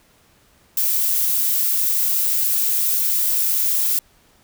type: noise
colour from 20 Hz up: violet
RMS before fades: -19 dBFS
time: 0.77-3.99 s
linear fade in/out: 2 ms
effects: pink hiss -56 dBFS RMS until 4.43 s